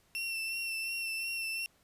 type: tone with vibrato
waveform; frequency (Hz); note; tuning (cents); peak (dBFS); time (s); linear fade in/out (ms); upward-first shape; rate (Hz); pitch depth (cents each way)
35% pulse; 2700; E7; +41; -32; 0.15-1.66; 0; sine; 2.8; 26
effects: pink hiss -68 dBFS RMS until 1.83 s + resampled to 32000 Hz